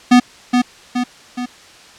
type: tone with echo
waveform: square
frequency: 246.9 Hz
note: B3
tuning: in tune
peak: -6 dBFS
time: 0.11-0.2 s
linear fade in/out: 10 ms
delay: 420 ms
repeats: 3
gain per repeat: -5 dB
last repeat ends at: 1.46 s
effects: white hiss -42 dBFS RMS until 1.98 s + low-pass 6000 Hz 12 dB/octave